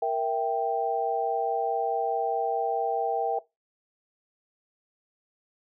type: chord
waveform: sine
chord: E diminished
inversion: second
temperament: equal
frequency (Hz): 466.2 / 659.3 / 784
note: Bb4 / E5 / G5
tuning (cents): 0 / 0 / 0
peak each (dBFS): -29 / -29 / -27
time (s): 0.02-3.39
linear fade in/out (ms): 5
effects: noise-tail reverb RT60 0.2 s tail -19 dB re dry